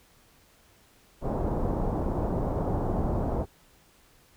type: low-pass noise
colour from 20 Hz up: pink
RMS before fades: -28 dBFS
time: 1.21-3.46 s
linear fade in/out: 50 ms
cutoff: 870 Hz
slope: 24 dB/octave
effects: pink hiss -60 dBFS RMS until 4.36 s